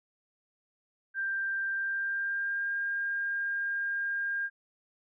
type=tone with pitch glide; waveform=sine; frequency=1580 to 1608.5 Hz; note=G6 to G6; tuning=+13 to +44 cents; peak=-29 dBFS; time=1.14-4.5 s; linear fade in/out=50 ms; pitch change=+31 cents; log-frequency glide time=1.73-2.72 s; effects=none